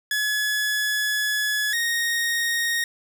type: tone pair in turn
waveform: sawtooth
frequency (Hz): 1700 / 1863.4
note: G#6 / A#6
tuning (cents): +40 / -1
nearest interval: major second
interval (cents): 159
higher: second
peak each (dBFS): -18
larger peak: neither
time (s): 0.11-1.73 / 1.73-2.84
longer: first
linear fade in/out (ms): 2
effects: none